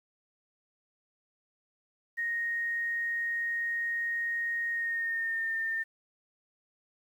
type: tone with pitch glide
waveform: sine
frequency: 1864.7 to 1808.5 Hz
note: A#6 to A6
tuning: 0 to +47 cents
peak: -29 dBFS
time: 2.17-5.84 s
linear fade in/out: 20 ms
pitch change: -53 cents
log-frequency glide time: 4.7-5.57 s
effects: 10-bit